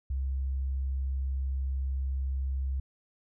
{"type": "tone", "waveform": "sine", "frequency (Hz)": 66.7, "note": "C2", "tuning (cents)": 34, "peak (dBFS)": -28, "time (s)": [0.1, 2.8], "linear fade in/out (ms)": 5, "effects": []}